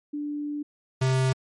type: tone pair in turn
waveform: sine / square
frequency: 293.7 / 130.83 Hz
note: D4 / C3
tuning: 0 / 0 cents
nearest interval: octave + major second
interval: 1400 cents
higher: first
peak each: -28 / -21 dBFS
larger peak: second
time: 0.13-0.63 / 1.01-1.33 s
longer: first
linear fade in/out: 10 ms
effects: MP3 48 kbps